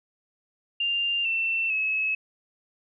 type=tone with pitch steps; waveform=sine; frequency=2794 / 2685 / 2580 Hz; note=F7 / E7 / E7; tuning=0 / +31 / -38 cents; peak=-23 dBFS; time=0.8-2.15 s; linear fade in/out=5 ms; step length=450 ms; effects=none